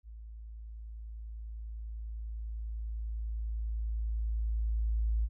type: tone with level ramp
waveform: sine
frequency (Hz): 55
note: A1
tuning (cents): 0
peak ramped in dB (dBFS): -44 to -26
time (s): 0.03-5.29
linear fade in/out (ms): 50
effects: none